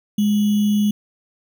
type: tone with sample-and-hold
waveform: sine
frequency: 207.7 Hz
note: G#3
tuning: in tune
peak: -14 dBFS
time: 0.18-0.91 s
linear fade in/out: 5 ms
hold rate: 3150 Hz
effects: none